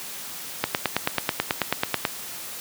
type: click train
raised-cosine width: 0.3 ms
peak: -4 dBFS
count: 14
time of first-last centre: 0.64-2.052 s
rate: 9.21 Hz
effects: white hiss -36 dBFS RMS until 2.6 s + high-pass 100 Hz 12 dB/octave